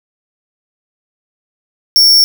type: tone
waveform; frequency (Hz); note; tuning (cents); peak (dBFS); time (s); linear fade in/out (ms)
45% pulse; 5470; F8; -37; -5; 1.96-2.24; 0
effects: none